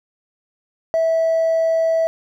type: tone with hard clipping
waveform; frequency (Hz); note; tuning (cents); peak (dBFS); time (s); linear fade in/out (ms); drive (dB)
triangle; 653; E5; -17; -14; 0.94-2.07; 0; 2
effects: none